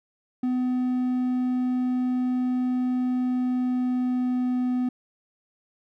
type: tone with pitch glide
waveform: triangle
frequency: 251.7 to 250.3 Hz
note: B3 to B3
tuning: +33 to +23 cents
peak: -20 dBFS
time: 0.43-4.89 s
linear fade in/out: 5 ms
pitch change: -10 cents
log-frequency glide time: 3.07-4.73 s
effects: none